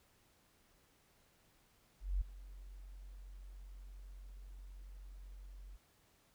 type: tone with ADSR envelope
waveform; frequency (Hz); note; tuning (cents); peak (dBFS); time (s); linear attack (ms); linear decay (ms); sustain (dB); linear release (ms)
sine; 46.25; F#1; 0; -30; 2-5.77; 210; 10; -19; 15
effects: pink hiss -71 dBFS RMS until 6.34 s